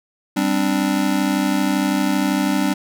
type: chord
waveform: square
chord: G suspended fourth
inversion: none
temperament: just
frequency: 196 / 261.3 / 294 Hz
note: G3 / C4 / D4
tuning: 0 / -2 / +2 cents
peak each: -22 / -23 / -21 dBFS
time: 0.36-2.74 s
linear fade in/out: 10 ms
effects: none